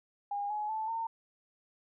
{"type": "tone with pitch steps", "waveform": "sine", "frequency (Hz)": [812, 843.1, 875.3, 908.8], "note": ["G#5", "G#5", "A5", "A#5"], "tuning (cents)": [-39, 26, -9, -44], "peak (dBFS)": -32, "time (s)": [0.31, 1.07], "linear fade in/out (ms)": 5, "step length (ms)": 190, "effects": []}